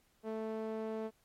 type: tone with band-pass filter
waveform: sawtooth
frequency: 220 Hz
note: A3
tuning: in tune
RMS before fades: -39 dBFS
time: 0.23-1.11 s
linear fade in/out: 50 ms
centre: 480 Hz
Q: 1.4
effects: pink hiss -72 dBFS RMS until 1.24 s + MP3 64 kbps